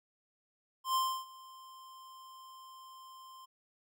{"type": "tone with ADSR envelope", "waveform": "square", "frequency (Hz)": 1046.5, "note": "C6", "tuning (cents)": 0, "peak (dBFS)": -28, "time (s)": [0.84, 3.46], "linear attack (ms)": 110, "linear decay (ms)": 300, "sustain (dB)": -23, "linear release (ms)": 15, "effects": []}